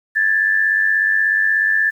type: tone pair together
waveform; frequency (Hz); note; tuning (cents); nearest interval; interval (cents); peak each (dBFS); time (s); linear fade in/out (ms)
sine; 1661.2 / 1757.8; G#6 / A6; 0 / -2; minor second; 98; -20 / -14; 0.15-1.91; 20
effects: 8-bit